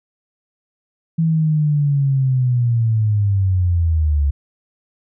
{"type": "linear sweep", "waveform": "sine", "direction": "down", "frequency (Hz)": [164.81, 69.3], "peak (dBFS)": -13, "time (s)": [1.18, 4.31], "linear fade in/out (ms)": 10, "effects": []}